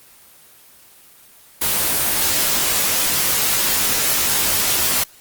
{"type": "noise with comb filter", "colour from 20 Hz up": "white", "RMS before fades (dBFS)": -18, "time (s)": [1.61, 5.04], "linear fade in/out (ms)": 10, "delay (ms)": 18, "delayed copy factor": -0.9, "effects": ["white hiss -47 dBFS RMS until 5.2 s", "Opus 24 kbps"]}